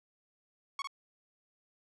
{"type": "tone with echo", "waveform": "sawtooth", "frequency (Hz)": 1108.7, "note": "C#6", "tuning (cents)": 0, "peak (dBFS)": -30, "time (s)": [0.79, 0.82], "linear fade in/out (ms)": 2, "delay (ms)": 53, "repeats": 1, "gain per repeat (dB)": -4, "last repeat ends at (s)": 0.873, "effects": ["low-pass 6000 Hz 12 dB/octave"]}